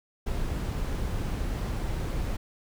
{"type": "noise", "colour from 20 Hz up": "brown", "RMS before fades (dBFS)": -30, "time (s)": [0.26, 2.37], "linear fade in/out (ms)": 10, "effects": []}